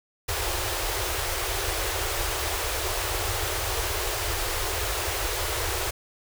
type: band-stop noise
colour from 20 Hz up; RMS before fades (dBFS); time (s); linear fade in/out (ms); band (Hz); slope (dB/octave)
pink; -28; 0.28-5.91; 10; 110 to 330; 96
effects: none